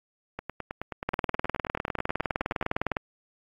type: two click trains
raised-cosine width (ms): 0.5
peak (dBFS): -11 / -18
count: 38 / 22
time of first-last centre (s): 1.09-2.968 / 0.39-2.626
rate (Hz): 19.7 / 9.39
effects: AAC 32 kbps